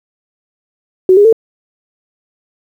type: tone with pitch steps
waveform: sine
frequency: 372.9 / 409 / 448.6 Hz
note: F#4 / G#4 / A4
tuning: +14 / -26 / +34 cents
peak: -3 dBFS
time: 1.09-1.327 s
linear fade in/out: 2 ms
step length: 79 ms
effects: 7-bit